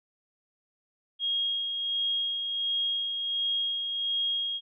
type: tone with tremolo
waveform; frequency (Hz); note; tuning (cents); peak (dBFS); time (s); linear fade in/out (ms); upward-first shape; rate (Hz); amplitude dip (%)
sine; 3266; G#7; -30; -25; 1.19-4.61; 50; sine; 1.4; 40
effects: none

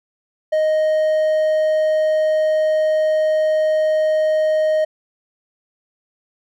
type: tone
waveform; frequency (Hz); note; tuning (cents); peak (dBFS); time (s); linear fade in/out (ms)
triangle; 622.3; D#5; 0; -12; 0.52-4.85; 10
effects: none

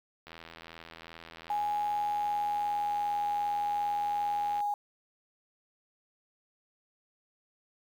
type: click train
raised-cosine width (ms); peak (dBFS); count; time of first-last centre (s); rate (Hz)
0.3; -30; 359; 0.27-4.604; 82.6
type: tone with pitch glide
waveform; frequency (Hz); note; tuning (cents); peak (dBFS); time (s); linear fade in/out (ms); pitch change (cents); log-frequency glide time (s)
sine; 830.6 to 823.9; G#5 to G#5; 0 to -14; -28; 1.5-4.74; 2; -14; 1.81-3.3
effects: 9-bit

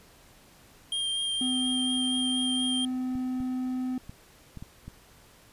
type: tone with vibrato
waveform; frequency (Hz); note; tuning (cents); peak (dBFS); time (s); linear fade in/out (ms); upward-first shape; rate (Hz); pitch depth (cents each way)
square; 3198; G7; +34; -28; 0.92-2.85; 2; sine; 4.2; 14
type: tone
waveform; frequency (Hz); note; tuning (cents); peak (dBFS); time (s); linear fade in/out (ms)
triangle; 255.1; C4; -44; -26; 1.41-3.98; 2
type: clicks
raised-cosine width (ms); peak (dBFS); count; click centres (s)
5; -28; 6; 3.154 / 3.404 / 4.095 / 4.573 / 4.625 / 4.88
effects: pink hiss -56 dBFS RMS until 5.52 s + resampled to 32000 Hz

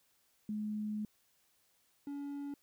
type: tone pair in turn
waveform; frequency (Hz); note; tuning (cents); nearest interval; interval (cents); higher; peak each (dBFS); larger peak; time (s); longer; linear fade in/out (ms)
sine / triangle; 211.9 / 283.9; G#3 / C#4; +35 / +41; perfect fourth; 506; second; -35 / -37; first; 0.49-1.05 / 2.07-2.54; first; 2
effects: white hiss -73 dBFS RMS until 2.62 s

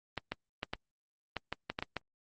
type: clicks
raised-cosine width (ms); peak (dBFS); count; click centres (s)
0.3; -18; 10; 0.177 / 0.32 / 0.631 / 0.735 / 1.367 / 1.526 / 1.7 / 1.789 / 1.825 / 1.967
effects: Opus 24 kbps

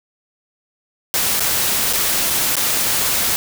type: noise with dropouts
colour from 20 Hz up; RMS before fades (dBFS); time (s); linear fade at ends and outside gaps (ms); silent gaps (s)
white; -18; 1.14-3.36; 0; 1.396-1.405 / 1.928-1.934 / 2.301-2.305 / 2.555-2.567
effects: none

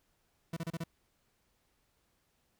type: tone bursts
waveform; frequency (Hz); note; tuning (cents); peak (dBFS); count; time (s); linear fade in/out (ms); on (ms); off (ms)
40% pulse; 165.1; E3; +3; -34; 5; 0.53-0.839; 5; 37; 31
effects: pink hiss -75 dBFS RMS until 2.59 s

